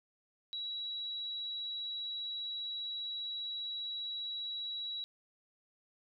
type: tone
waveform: sine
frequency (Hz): 3895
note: B7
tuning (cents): -25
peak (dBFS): -37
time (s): 0.53-5.04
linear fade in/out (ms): 0
effects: none